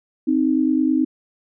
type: tone pair together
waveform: sine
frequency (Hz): 261.6 / 311.1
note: C4 / D#4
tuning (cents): 0 / 0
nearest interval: minor third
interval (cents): 300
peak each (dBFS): -18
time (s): 0.27-1.05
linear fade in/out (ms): 10
effects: none